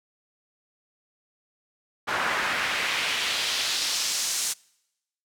pink noise with band-pass filter sweep, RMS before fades -27 dBFS, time 2.07-4.54 s, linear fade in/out 20 ms, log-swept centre 1300 to 7600 Hz, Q 1.4, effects noise-tail reverb RT60 0.9 s tail -26 dB re dry

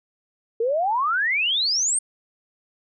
sine exponential sweep, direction up, 440 to 8890 Hz, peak -19 dBFS, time 0.6-1.99 s, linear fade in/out 5 ms, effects none

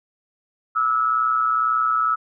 sine tone with amplitude modulation, 1300 Hz, E6, 24 cents flat, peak -14 dBFS, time 0.75-2.16 s, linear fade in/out 20 ms, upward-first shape sine, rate 122 Hz, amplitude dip 65%, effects none

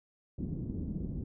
white low-pass noise, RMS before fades -37 dBFS, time 0.38-1.24 s, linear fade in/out 5 ms, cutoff 260 Hz, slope 24 dB/octave, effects none

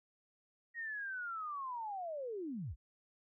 sine linear sweep, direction down, 1891 to 42 Hz, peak -39 dBFS, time 0.74-2.76 s, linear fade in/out 50 ms, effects none

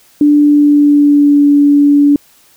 sine tone with pitch glide, 293.7 to 287.8 Hz, D4 to D4, 0 to -35 cents, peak -4 dBFS, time 0.21-2.16 s, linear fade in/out 2 ms, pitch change -35 cents, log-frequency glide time 0.36-1.47 s, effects white hiss -47 dBFS RMS until 2.56 s

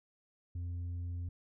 sine tone with tanh clipping, 87.31 Hz, F2, in tune, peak -37 dBFS, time 0.55-1.29 s, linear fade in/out 5 ms, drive 3 dB, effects none

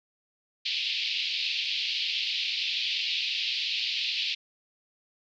pink band-pass noise, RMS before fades -30 dBFS, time 0.65-4.35 s, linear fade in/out 10 ms, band 2500 to 4600 Hz, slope 48 dB/octave, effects none

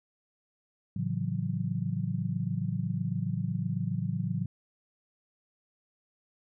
sine chord, F# minor seventh, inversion first, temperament just, 111 / 138.75 / 166.5 / 185 Hz, A2 / C#3 / E3 / F#3, +16 / +2 / +18 / 0 cents, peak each -34 dBFS, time 0.96-4.46 s, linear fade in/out 5 ms, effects none

